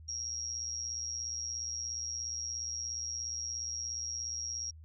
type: tone with amplitude modulation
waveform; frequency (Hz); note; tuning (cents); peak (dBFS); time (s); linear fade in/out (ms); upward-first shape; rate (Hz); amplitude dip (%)
sine; 5620; F8; +10; -32; 0.08-4.71; 10; sine; 117; 75
effects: added 79 Hz sine -49 dBFS peak until 4.84 s